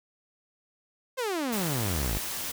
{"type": "exponential sweep", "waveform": "sawtooth", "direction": "down", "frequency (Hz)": [539, 46.09], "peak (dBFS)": -24, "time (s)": [1.17, 2.19], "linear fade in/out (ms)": 20}
{"type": "noise", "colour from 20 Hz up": "white", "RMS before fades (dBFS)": -34, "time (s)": [1.52, 2.52], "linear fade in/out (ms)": 10}
{"effects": []}